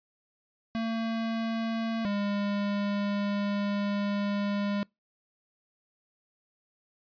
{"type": "tone pair in turn", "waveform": "square", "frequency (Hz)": [226.3, 202.8], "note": ["A3", "G#3"], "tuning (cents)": [49, -41], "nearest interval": "major second", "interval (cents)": 190, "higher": "first", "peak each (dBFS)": [-29, -28], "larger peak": "second", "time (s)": [[0.75, 2.05], [2.05, 4.83]], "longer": "second", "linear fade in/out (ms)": 0, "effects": ["noise-tail reverb RT60 0.2 s tail -26 dB re dry", "resampled to 11025 Hz"]}